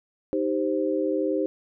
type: chord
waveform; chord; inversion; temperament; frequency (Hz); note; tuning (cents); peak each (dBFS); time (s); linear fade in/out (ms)
sine; C minor; first; equal; 311.1 / 392 / 523.3; Eb4 / G4 / C5; 0 / 0 / 0; -26 / -27 / -27; 0.33-1.46; 0
effects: none